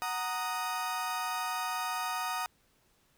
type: chord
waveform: 35% pulse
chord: D# minor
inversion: first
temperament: equal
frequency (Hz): 740 / 932.3 / 1244.5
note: F#5 / A#5 / D#6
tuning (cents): 0 / 0 / 0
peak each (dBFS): -36 / -35 / -34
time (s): 0.02-2.46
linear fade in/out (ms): 0
effects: pink hiss -69 dBFS RMS until 3.17 s